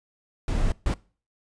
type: noise bursts at uneven times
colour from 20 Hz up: brown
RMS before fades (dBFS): -23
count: 2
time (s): 0.48-0.72 / 0.86-0.94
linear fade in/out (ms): 2
effects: noise-tail reverb RT60 0.4 s tail -23 dB re dry + resampled to 22050 Hz